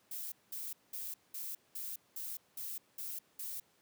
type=noise bursts; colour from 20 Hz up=violet; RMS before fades=-42 dBFS; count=9; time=0.11-3.6 s; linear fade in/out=5 ms; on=210 ms; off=200 ms; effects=pink hiss -70 dBFS RMS until 3.81 s + high-pass 150 Hz 12 dB/octave